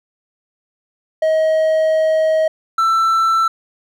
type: tone pair in turn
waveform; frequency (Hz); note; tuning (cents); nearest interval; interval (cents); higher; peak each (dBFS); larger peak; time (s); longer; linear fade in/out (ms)
triangle; 633 / 1333.2; D#5 / E6; +30 / +19; octave + minor second; 1289; second; -10; neither; 1.22-2.48 / 2.78-3.48; first; 5
effects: none